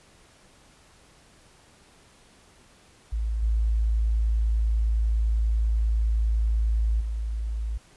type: tone with level steps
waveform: sine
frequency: 55 Hz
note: A1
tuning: in tune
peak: -24 / -20 / -26 dBFS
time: 3.12-7.78 s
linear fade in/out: 10 ms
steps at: 3.42 / 7 s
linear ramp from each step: 10 ms
effects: pink hiss -56 dBFS RMS until 7.96 s + resampled to 24000 Hz